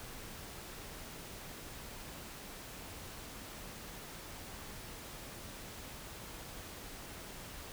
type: silence
effects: pink hiss -48 dBFS RMS until 7.72 s